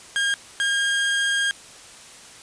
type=tone bursts at uneven times; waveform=30% pulse; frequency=1617 Hz; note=G#6; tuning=47 cents flat; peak=-17 dBFS; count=2; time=0.16-0.34 / 0.6-1.51 s; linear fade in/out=0 ms; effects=white hiss -44 dBFS RMS until 2.42 s + resampled to 22050 Hz